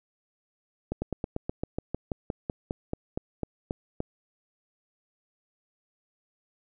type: slowing click train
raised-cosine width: 2 ms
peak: -16 dBFS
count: 18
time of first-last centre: 0.92-4.004 s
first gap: 100 ms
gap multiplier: 1.07
effects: none